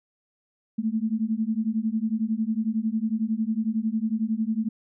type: beating tone pair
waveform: sine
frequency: 215.3 / 226.3 Hz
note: A3 / A3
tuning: -37 / +49 cents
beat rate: 11 Hz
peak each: -26 dBFS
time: 0.78-4.69 s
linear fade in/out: 10 ms
effects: none